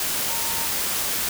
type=tone in noise; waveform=sine; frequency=917 Hz; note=A#5; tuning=29 cents flat; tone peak=-34 dBFS; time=0.29-0.66 s; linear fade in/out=2 ms; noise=white; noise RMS=-25 dBFS; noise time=0-1.29 s; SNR=-12 dB; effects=none